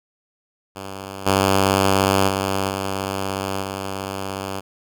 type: tone with level steps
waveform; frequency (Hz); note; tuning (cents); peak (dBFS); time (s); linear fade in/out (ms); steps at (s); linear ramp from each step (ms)
5% pulse; 97; G2; -18; -20 / -4 / -9 / -12 / -15; 0.75-4.61; 20; 1.26 / 2.28 / 2.69 / 3.62; 10
effects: none